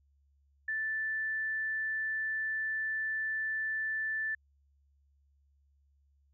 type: tone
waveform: sine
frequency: 1760 Hz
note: A6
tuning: in tune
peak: -31 dBFS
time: 0.68-4.35 s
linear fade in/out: 5 ms
effects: added 70 Hz sine -66 dBFS peak until 6.33 s